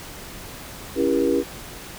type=chord; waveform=sine; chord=C# diminished seventh; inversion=none; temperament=just; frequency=277.2 / 332.6 / 399.1 / 479 Hz; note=C#4 / E4 / G4 / Bb4; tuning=0 / +16 / +31 / +47 cents; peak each=-23 dBFS; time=0.95-1.44 s; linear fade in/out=50 ms; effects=pink hiss -38 dBFS RMS until 1.98 s